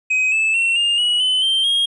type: tone with pitch steps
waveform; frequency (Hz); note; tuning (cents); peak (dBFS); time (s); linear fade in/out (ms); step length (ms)
triangle; 2524 / 2618 / 2715 / 2815 / 2919 / 3028 / 3140 / 3256; D#7 / E7 / F7 / F7 / F#7 / F#7 / G7 / G#7; +24 / -13 / -50 / +13 / -24 / +39 / +2 / -35; -13; 0.1-1.86; 10; 220
effects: resampled to 24000 Hz